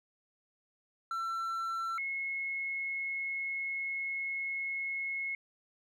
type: tone pair in turn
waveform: triangle / sine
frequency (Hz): 1345 / 2175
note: E6 / C#7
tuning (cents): +34 / -33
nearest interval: minor sixth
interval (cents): 833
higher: second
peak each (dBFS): -31 / -33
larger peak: first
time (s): 1.11-1.98 / 1.98-5.35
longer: second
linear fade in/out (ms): 2
effects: none